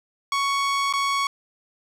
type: tone with dropouts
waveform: sawtooth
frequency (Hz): 1113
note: C#6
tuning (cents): +7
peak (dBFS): -17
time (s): 0.32-1.27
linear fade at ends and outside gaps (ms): 2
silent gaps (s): 0.927-0.936
effects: low-pass 7000 Hz 12 dB/octave + 8-bit